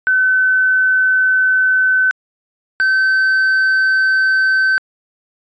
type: tone pair in turn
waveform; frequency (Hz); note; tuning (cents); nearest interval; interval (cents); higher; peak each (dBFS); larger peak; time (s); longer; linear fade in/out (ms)
sine / triangle; 1519 / 1538.4; F#6 / G6; +45 / -33; unison; 22; second; -10 / -9; second; 0.07-2.11 / 2.8-4.78; first; 0
effects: resampled to 16000 Hz